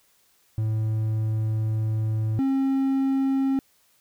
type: tone pair in turn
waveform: triangle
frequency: 109.4 / 269.2 Hz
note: A2 / C4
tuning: -9 / +49 cents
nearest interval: octave + major third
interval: 1558 cents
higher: second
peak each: -20 / -18 dBFS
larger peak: second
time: 0.58-2.39 / 2.39-3.59 s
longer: first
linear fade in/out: 0 ms
effects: white hiss -63 dBFS RMS until 4 s